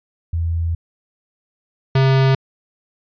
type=tone pair in turn; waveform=sine / square; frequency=83.4 / 133.7 Hz; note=E2 / C3; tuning=+21 / +38 cents; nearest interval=minor sixth; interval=817 cents; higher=second; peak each=-17 / -12 dBFS; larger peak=second; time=0.33-0.75 / 1.95-2.35 s; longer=first; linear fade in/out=5 ms; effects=resampled to 11025 Hz